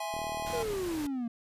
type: chord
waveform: square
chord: E augmented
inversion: none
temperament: equal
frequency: 659.3 / 830.6 / 1046.5 Hz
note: E5 / G#5 / B#5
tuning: 0 / 0 / 0 cents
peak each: -39 / -37 / -42 dBFS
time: 0-0.63 s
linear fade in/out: 5 ms
type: click train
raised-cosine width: 2 ms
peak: -30 dBFS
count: 24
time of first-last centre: 0.14-0.733 s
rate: 38.8 Hz
type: noise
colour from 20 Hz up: pink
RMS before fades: -42 dBFS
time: 0.46-1.07 s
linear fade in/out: 5 ms
type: exponential sweep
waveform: triangle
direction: down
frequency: 497.3 to 228.1 Hz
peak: -29 dBFS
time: 0.53-1.28 s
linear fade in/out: 5 ms
effects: resampled to 32000 Hz